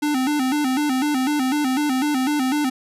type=tone with vibrato; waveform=square; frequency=277.2 Hz; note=C#4; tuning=in tune; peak=-19 dBFS; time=0.02-2.7 s; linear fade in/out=10 ms; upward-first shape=square; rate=4 Hz; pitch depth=120 cents each way; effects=resampled to 32000 Hz